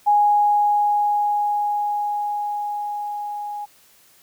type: tone with level ramp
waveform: sine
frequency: 828 Hz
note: G#5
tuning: 5 cents flat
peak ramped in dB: -12 to -27 dBFS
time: 0.06-3.66 s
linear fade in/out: 20 ms
effects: white hiss -54 dBFS RMS until 4.22 s